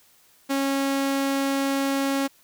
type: tone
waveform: sawtooth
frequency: 274.3 Hz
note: C#4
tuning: 18 cents flat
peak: -18 dBFS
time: 0.49-2.28 s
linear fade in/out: 20 ms
effects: white hiss -58 dBFS RMS until 2.43 s